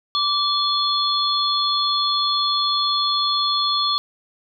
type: tone cluster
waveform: sine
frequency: 1162 / 3444 / 4286 Hz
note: D6 / A7 / C8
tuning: -19 / -38 / +41 cents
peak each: -22 dBFS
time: 0.15-3.98 s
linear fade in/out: 0 ms
effects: none